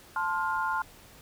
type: chord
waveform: sine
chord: F major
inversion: first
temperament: equal with one note detuned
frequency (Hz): 880 / 1046.5 / 1412.3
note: A5 / C6 / F6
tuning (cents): 0 / 0 / +19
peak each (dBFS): -31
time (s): 0.16-0.82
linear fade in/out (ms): 2
effects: pink hiss -53 dBFS RMS until 1.21 s